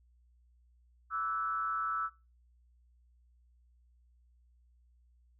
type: tone with frequency modulation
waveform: sine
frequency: 1318.5 Hz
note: E6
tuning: in tune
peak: -31 dBFS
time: 1.1-2.1 s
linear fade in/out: 50 ms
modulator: 167 Hz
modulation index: 0.7
effects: noise-tail reverb RT60 0.3 s tail -23 dB re dry + added 60 Hz sine -63 dBFS peak until 5.39 s